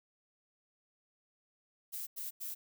violet noise bursts, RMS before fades -41 dBFS, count 3, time 1.92-2.55 s, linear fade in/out 20 ms, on 150 ms, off 90 ms, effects none

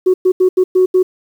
sine tone bursts at uneven times, 370 Hz, F#4, in tune, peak -6 dBFS, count 6, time 0.06-0.14 / 0.25-0.32 / 0.4-0.49 / 0.57-0.64 / 0.75-0.86 / 0.94-1.03 s, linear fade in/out 10 ms, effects tanh soft clip ceiling -3 dBFS + 7-bit

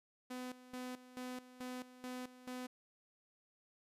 sawtooth tone with tremolo, 251.9 Hz, B3, 34 cents sharp, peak -39 dBFS, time 0.3-2.67 s, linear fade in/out 10 ms, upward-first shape square, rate 2.3 Hz, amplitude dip 80%, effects resampled to 32000 Hz

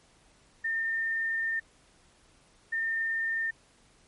sine tone pair in turn, 1811 / 1811 Hz, A6 / A6, +49 / +49 cents, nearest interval unison, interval 0 cents, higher neither, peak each -27 dBFS, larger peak neither, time 0.64-1.6 / 2.72-3.51 s, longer first, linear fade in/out 10 ms, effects pink hiss -62 dBFS RMS until 4.07 s + MP3 48 kbps

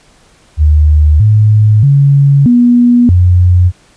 sine tone with pitch steps, 75.7 / 106.9 / 140.4 / 242 / 89.5 Hz, D#2 / A2 / C#3 / B3 / F2, -47 / -49 / +22 / -35 / +43 cents, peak -3 dBFS, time 0.57-3.72 s, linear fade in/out 50 ms, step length 630 ms, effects pink hiss -46 dBFS RMS until 3.96 s + resampled to 22050 Hz

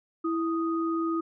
sine tone pair together, 329.6 / 1244.5 Hz, E4 / D#6, 0 / 0 cents, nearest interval octave + major seventh, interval 2300 cents, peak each -26 / -32 dBFS, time 0.24-1.21 s, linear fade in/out 10 ms, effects none

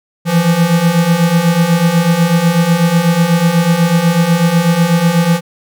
square beating tone pair, 164 / 172.1 Hz, E3 / F3, -9 / -25 cents, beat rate 8.1 Hz, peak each -15 / -11 dBFS, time 0.25-5.41 s, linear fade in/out 50 ms, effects none

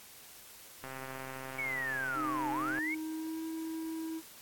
click train, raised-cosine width 0.5 ms, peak -28 dBFS, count 258, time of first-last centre 0.84-2.787 s, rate 132 Hz
sine linear two-way sweep, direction down then up, 2258 to 818 to 2258 Hz, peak -33 dBFS, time 1.58-2.95 s, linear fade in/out 10 ms, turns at 2.51 s
triangle tone with pitch glide, 305.1 to 322.5 Hz, D#4 to E4, -34 to -38 cents, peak -34 dBFS, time 2.14-4.22 s, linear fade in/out 50 ms, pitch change +96 cents, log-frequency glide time 2.49-3.43 s
effects white hiss -53 dBFS RMS until 4.41 s + AAC 64 kbps

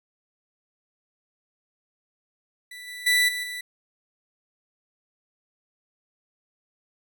30% pulse tone with level steps, 1975.5 Hz, B6, in tune, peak -36 / -33 / -15 / -25 / -29 dBFS, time 2.71-3.61 s, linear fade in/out 5 ms, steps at 2.87 / 3.06 / 3.28 / 3.43 s, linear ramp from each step 10 ms, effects none

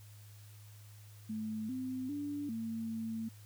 sine tone with pitch steps, 217.4 / 257.6 / 289.5 / 225.6 / 224.1 Hz, A3 / C4 / D4 / A3 / A3, -21 / -27 / -25 / +44 / +32 cents, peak -36 dBFS, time 1.29-3.29 s, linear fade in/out 10 ms, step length 400 ms, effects added 104 Hz sine -52 dBFS peak until 3.45 s + white hiss -62 dBFS RMS until 3.45 s

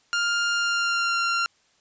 sawtooth tone with pitch glide, 1403 to 1381.3 Hz, F6 to F6, +8 to -19 cents, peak -18 dBFS, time 0.13-1.46 s, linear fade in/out 0 ms, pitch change -27 cents, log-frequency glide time 0.53-1.2 s, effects white hiss -63 dBFS RMS until 1.8 s + resampled to 16000 Hz

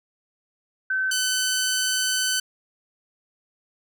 sine / 10% pulse tone pair in turn, 1533 / 1514.5 Hz, G6 / F#6, -39 / +40 cents, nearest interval unison, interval 21 cents, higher first, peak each -21 / -13 dBFS, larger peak second, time 0.9-1.11 / 1.11-2.4 s, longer second, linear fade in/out 5 ms, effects none

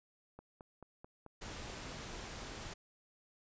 click train, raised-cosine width 1 ms, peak -37 dBFS, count 9, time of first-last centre 0.39-2.137 s, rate 4.58 Hz
pink noise, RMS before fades -46 dBFS, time 1.41-2.74 s, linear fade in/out 10 ms
effects resampled to 16000 Hz

